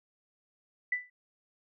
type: tone with exponential decay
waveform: sine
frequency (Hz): 1985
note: B6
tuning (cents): +8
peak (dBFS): -24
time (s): 0.92-1.1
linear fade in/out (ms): 5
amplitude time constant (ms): 39
effects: none